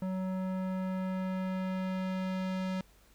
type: tone with low-pass filter sweep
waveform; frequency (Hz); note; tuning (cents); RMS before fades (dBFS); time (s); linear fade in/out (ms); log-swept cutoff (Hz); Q
square; 187.1; F#3; +20; -34; 0.02-2.81; 2; 980 to 4800; 0.71
effects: added 50 Hz sine -63 dBFS peak until 3.14 s + pink hiss -64 dBFS RMS until 3.14 s